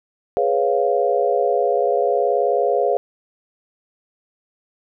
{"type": "chord", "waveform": "sine", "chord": "C# dominant seventh", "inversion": "second", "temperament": "equal", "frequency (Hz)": [415.3, 493.9, 554.4, 698.5], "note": ["G#4", "B4", "C#5", "E#5"], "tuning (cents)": [0, 0, 0, 0], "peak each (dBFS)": -21, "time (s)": [0.37, 2.97], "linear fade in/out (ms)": 0, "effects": []}